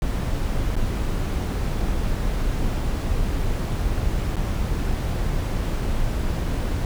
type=noise with dropouts; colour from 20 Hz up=brown; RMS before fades=-23 dBFS; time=0.02-6.85 s; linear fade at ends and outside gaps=1 ms; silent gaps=0.756-0.765 / 4.358-4.366 s; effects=none